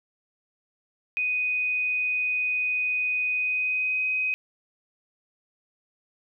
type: tone with pitch glide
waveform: sine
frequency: 2493 to 2516 Hz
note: D#7 to D#7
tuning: +3 to +19 cents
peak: -23 dBFS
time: 1.17-4.34 s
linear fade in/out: 0 ms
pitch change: +16 cents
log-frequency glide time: 3.3-4.04 s
effects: none